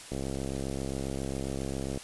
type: click train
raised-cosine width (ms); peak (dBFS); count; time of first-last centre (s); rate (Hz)
2; -21; 126; 0.12-1.975; 67.4
effects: white hiss -46 dBFS RMS until 2.03 s + resampled to 24000 Hz

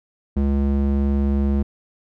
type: tone with band-pass filter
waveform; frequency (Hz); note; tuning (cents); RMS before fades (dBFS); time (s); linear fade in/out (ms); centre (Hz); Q
square; 69.3; C#2; 0; -19; 0.36-1.63; 10; 170; 1.2
effects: none

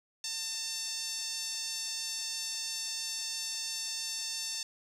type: tone with band-pass filter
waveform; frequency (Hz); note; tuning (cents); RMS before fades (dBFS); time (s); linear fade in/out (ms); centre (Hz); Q
5% pulse; 897; A5; +33; -37; 0.24-4.63; 2; 5400; 1.6
effects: none

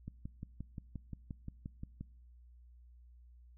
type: click train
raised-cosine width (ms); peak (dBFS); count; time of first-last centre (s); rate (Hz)
5; -30; 12; 0.08-2.01; 5.7
effects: noise-tail reverb RT60 0.9 s tail -24 dB re dry + added 60 Hz sine -56 dBFS peak until 3.57 s

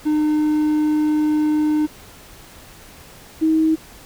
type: tone pair in turn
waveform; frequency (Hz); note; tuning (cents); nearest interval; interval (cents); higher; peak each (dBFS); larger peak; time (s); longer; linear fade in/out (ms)
triangle / sine; 304 / 317.4; D#4 / D#4; -40 / +35; minor second; 75; second; -13; neither; 0.05-1.87 / 3.41-3.76; first; 20
effects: pink hiss -43 dBFS RMS until 4.05 s

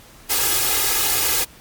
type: noise with comb filter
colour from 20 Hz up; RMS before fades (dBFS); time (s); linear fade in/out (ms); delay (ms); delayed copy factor
white; -19; 0.29-1.45; 20; 2.4; +0.9
effects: pink hiss -46 dBFS RMS until 1.6 s + MP3 96 kbps

